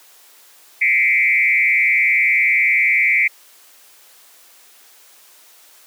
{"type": "tone with frequency modulation", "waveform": "sine", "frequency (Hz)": 2200, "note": "C#7", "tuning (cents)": -14, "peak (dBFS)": -12, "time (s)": [0.81, 3.28], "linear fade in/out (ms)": 10, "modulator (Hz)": 130, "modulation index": 1.5, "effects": ["white hiss -48 dBFS RMS until 5.86 s", "high-pass 400 Hz 12 dB/octave"]}